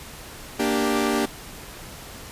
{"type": "chord", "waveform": "sawtooth", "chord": "G minor", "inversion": "first", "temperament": "equal", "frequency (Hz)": [233.1, 293.7, 392], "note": ["Bb3", "D4", "G4"], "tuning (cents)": [0, 0, 0], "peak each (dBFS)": -21, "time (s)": [0.59, 1.26], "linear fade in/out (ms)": 10, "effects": ["pink hiss -40 dBFS RMS until 2.31 s", "resampled to 32000 Hz"]}